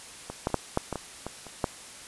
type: clicks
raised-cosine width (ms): 1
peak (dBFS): -21 / -11 / -30 / -9 / -9 / -16 / -18 / -19 / -28 / -10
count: 10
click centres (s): 0.3 / 0.471 / 0.502 / 0.543 / 0.774 / 0.927 / 0.957 / 1.266 / 1.467 / 1.642
effects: white hiss -45 dBFS RMS until 2.07 s + resampled to 24000 Hz